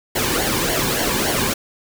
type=noise with flanger; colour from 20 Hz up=pink; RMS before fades=-20 dBFS; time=0.15-1.54 s; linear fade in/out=10 ms; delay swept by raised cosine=0.79 to 1.56 ms; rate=3.5 Hz; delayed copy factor=-0.65; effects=none